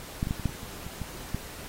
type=clicks; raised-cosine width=5 ms; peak=-14 / -18 / -15 / -25 / -13 / -28 / -28 / -26 / -21 / -16 dBFS; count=10; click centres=0.229 / 0.271 / 0.309 / 0.397 / 0.457 / 0.493 / 0.632 / 0.866 / 1.017 / 1.346 s; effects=pink hiss -43 dBFS RMS until 1.68 s + AAC 48 kbps